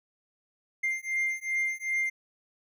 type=beating tone pair; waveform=triangle; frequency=2100 / 2102.6 Hz; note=C7 / C7; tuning=+6 / +8 cents; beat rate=2.6 Hz; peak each=-29 dBFS; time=0.83-2.1 s; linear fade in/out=10 ms; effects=none